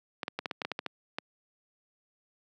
clicks, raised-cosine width 0.3 ms, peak -16 dBFS, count 11, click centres 0.232 / 0.281 / 0.39 / 0.458 / 0.512 / 0.618 / 0.65 / 0.717 / 0.791 / 0.863 / 1.185 s, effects high-pass 200 Hz 12 dB/octave

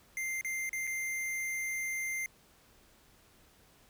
square tone with dropouts, 2093 Hz, C7, in tune, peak -34 dBFS, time 0.17-2.26 s, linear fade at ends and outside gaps 1 ms, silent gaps 0.411-0.447 / 0.693-0.73 / 0.87-0.874 s, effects pink hiss -63 dBFS RMS until 3.89 s

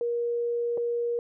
sine tone with dropouts, 473.9 Hz, A#4, 28 cents sharp, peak -25 dBFS, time 0.01-1.19 s, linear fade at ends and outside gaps 1 ms, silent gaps 0.774-0.778 s, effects none

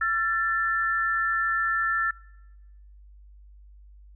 sine tone pair together, 1353 / 1763 Hz, E6 / A6, +45 / +3 cents, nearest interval perfect fourth, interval 458 cents, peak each -25 dBFS, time 0.01-2.11 s, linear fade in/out 5 ms, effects noise-tail reverb RT60 1.0 s tail -24 dB re dry + added 50 Hz sine -47 dBFS peak until 4.15 s

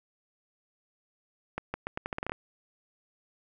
accelerating click train, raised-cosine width 0.5 ms, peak -17 dBFS, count 11, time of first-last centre 1.58-2.32 s, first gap 160 ms, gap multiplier 0.81, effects none

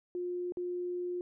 sine tone with dropouts, 355.8 Hz, F4, 32 cents sharp, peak -33 dBFS, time 0.15-1.21 s, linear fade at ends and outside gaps 1 ms, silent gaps 0.522-0.571 s, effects none

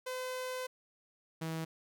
sawtooth tone pair in turn, 510 / 161.62 Hz, C5 / E3, -44 / -34 cents, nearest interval octave + minor sixth, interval 1990 cents, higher first, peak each -33 / -32 dBFS, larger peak second, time 0.06-0.67 / 1.41-1.65 s, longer first, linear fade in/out 10 ms, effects none

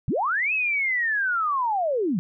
sine linear two-way sweep, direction up then down, 90 to 2614 to 155.7 Hz, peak -21 dBFS, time 0.08-2.19 s, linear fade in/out 0 ms, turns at 0.53 s, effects none

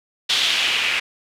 blue noise with low-pass filter sweep, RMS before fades -20 dBFS, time 0.29-1 s, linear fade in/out 10 ms, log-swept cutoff 3600 to 2400 Hz, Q 3, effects none

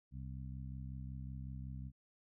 harmonic tone, 65.41 Hz, C2, in tune, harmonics 1 / 2 / 3 / 4, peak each -46 / -46 / -52 / -58 dBFS, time 0.11-1.92 s, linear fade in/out 50 ms, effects none

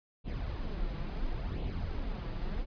brown noise with flanger, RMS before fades -35 dBFS, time 0.24-2.66 s, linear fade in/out 50 ms, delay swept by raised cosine 0.29 to 6.09 ms, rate 0.72 Hz, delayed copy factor +0.55, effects resampled to 11025 Hz

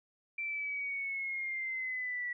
sine linear sweep, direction down, 2349 to 1944 Hz, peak -34 dBFS, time 0.38-2.33 s, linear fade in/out 5 ms, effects none

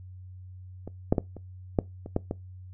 clicks, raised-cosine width 2 ms, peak -24 / -7 / -10 / -27 / -8 / -25 / -11 / -16 dBFS, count 8, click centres 0.876 / 1.125 / 1.182 / 1.367 / 1.788 / 2.061 / 2.164 / 2.311 s, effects noise-tail reverb RT60 0.2 s tail -21 dB re dry + added 92 Hz sine -42 dBFS peak until 2.73 s

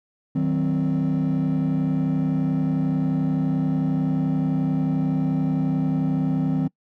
triangle chord, C diminished, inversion first, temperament just, 156.98 / 188.37 / 261.6 Hz, Eb3 / Gb3 / C4, +16 / +31 / 0 cents, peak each -20 / -23 / -20 dBFS, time 0.35-6.68 s, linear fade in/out 10 ms, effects noise-tail reverb RT60 0.1 s tail -25 dB re dry + tanh soft clip ceiling -14 dBFS

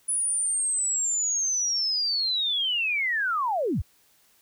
sine linear sweep, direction down, 9956 to 37.16 Hz, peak -23 dBFS, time 0.08-3.82 s, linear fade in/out 10 ms, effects white hiss -62 dBFS RMS until 4.41 s

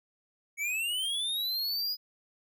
square linear sweep, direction up, 2217 to 4978 Hz, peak -30 dBFS, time 0.57-1.97 s, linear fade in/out 50 ms, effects none

